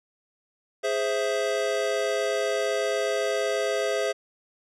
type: chord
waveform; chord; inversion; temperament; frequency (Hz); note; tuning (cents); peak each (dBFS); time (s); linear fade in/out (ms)
square; Ab augmented; none; equal; 415.3 / 523.3 / 659.3; Ab4 / C5 / E5; 0 / 0 / 0; -29; 0.83-4.13; 20
effects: low-pass 8000 Hz 12 dB/octave